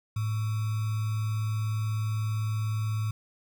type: tone with sample-and-hold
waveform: sine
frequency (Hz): 108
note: A2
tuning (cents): -32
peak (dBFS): -26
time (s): 0.16-3.11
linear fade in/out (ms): 5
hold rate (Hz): 1225
effects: none